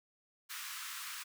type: high-pass noise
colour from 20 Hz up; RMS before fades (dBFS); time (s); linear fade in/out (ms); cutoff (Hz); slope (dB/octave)
pink; -44; 0.49-1.24; 20; 1100; 48
effects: none